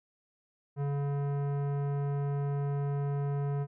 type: tone with tanh clipping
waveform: sine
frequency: 141.8 Hz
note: C#3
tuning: 40 cents sharp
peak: -31 dBFS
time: 0.76-3.67 s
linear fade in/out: 50 ms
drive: 16 dB
effects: none